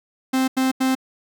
45% pulse tone bursts, 261.6 Hz, C4, in tune, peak -17 dBFS, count 3, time 0.33-0.952 s, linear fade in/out 10 ms, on 150 ms, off 86 ms, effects none

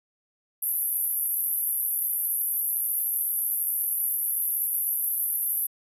pink band-pass noise, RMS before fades -27 dBFS, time 0.62-5.67 s, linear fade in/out 10 ms, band 11000 to 13000 Hz, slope 96 dB/octave, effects resampled to 32000 Hz

